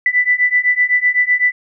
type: beating tone pair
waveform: sine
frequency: 1980 / 1987.9 Hz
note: B6 / B6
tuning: +4 / +11 cents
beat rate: 7.9 Hz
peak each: -15 / -14 dBFS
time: 0.06-1.52 s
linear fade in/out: 2 ms
effects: none